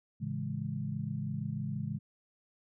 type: chord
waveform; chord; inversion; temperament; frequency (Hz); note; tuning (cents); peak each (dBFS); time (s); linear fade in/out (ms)
sine; A major seventh; none; equal; 110 / 138.59 / 164.81 / 207.7; A2 / C#3 / E3 / G#3; 0 / 0 / 0 / 0; -40 / -37 / -40 / -39; 0.2-1.99; 20
effects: none